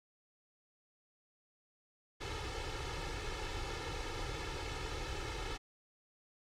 pink noise with comb filter, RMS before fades -40 dBFS, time 2.2-5.58 s, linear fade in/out 20 ms, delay 2.3 ms, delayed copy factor +0.95, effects low-pass 5000 Hz 12 dB/octave

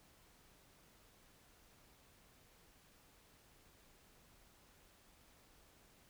silence, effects pink hiss -67 dBFS RMS until 6.09 s

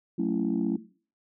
sine chord, F# minor seventh, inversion none, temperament just, 185 / 222 / 277.5 / 333 Hz, F#3 / A3 / C#4 / E4, 0 / +16 / +2 / +18 cents, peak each -29 dBFS, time 0.18-0.77 s, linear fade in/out 10 ms, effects noise-tail reverb RT60 0.4 s tail -17 dB re dry + tanh soft clip ceiling -17 dBFS

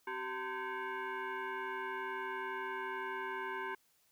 sine tone with frequency modulation, 260.9 Hz, C4, 5 cents flat, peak -37 dBFS, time 0.07-3.75 s, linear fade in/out 5 ms, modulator 644 Hz, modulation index 2.6, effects white hiss -72 dBFS RMS until 4.11 s

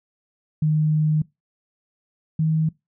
sine tone pair in turn, 154 / 158.06 Hz, D#3 / D#3, -17 / +28 cents, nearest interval unison, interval 45 cents, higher second, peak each -16 / -17 dBFS, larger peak first, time 0.62-1.22 / 2.39-2.69 s, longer first, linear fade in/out 5 ms, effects noise-tail reverb RT60 0.2 s tail -22 dB re dry

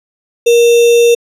sine tone with sample-and-hold, 471.2 Hz, A#4, 19 cents sharp, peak -4 dBFS, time 0.46-1.15 s, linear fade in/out 10 ms, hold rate 3150 Hz, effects low-pass 12000 Hz 12 dB/octave

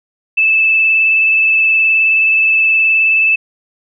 sine tone with vibrato, 2627 Hz, E7, 7 cents flat, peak -8 dBFS, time 0.37-3.36 s, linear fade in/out 10 ms, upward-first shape sine, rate 19 Hz, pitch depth 14 cents each way, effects none

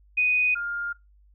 sine tone pair in turn, 2489 / 1407.4 Hz, D#7 / F6, 0 / +13 cents, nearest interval minor seventh, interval 987 cents, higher first, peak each -19 / -27 dBFS, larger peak first, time 0.17-0.55 / 0.55-0.93 s, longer neither, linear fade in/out 10 ms, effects noise-tail reverb RT60 0.2 s tail -22 dB re dry + added 50 Hz sine -54 dBFS peak until 1.34 s

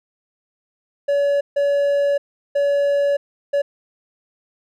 triangle tone bursts at uneven times, 568 Hz, C#5, 42 cents sharp, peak -13 dBFS, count 4, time 1.08-1.41 / 1.56-2.18 / 2.55-3.17 / 3.53-3.62 s, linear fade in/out 10 ms, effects none

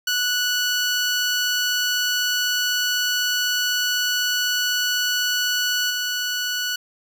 15% pulse tone with level steps, 1476 Hz, F#6, 5 cents flat, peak -13 / -16 dBFS, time 0.07-6.76 s, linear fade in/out 5 ms, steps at 5.9 s, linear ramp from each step 5 ms, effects none

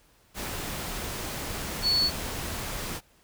sine tone in noise, 4423 Hz, C#8, 5 cents flat, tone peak -21 dBFS, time 1.82-2.11 s, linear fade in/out 50 ms, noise pink, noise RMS -34 dBFS, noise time 0.34-3.01 s, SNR +10 dB, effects pink hiss -62 dBFS RMS until 3.23 s

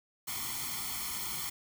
white noise with comb filter, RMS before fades -37 dBFS, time 0.27-1.5 s, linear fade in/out 10 ms, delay 0.92 ms, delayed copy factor +0.85, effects none

